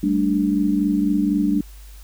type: chord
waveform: sine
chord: G suspended second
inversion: none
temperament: equal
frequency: 196 / 220 / 293.7 Hz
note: G3 / A3 / D4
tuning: 0 / 0 / 0 cents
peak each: -21 / -23 / -19 dBFS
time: 0.03-1.61 s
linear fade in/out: 5 ms
effects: added 50 Hz sine -38 dBFS peak until 2.03 s + white hiss -50 dBFS RMS until 2.03 s